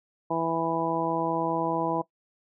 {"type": "harmonic tone", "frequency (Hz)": 164.81, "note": "E3", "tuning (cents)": 0, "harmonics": [1, 2, 3, 4, 5, 6], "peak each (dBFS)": [-35, -30, -32, -31, -32, -31], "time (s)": [0.3, 2.02], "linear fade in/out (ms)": 10, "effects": ["noise-tail reverb RT60 0.1 s tail -19 dB re dry"]}